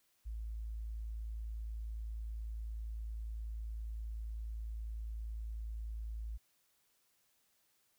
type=tone; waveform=sine; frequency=55 Hz; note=A1; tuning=in tune; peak=-39 dBFS; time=0.25-6.38 s; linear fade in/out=20 ms; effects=white hiss -75 dBFS RMS until 7.98 s